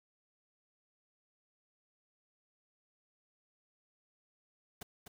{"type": "noise with echo", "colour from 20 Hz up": "pink", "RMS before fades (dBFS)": -45, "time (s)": [4.81, 4.83], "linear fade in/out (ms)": 5, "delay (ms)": 250, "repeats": 1, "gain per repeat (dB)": -6, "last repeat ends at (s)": 5.08, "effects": []}